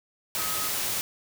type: tone in noise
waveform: sine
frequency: 1267 Hz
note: D#6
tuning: 31 cents sharp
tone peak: -36 dBFS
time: 0.39-0.68 s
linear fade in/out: 0 ms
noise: white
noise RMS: -29 dBFS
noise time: 0.35-1.01 s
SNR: -10 dB
effects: none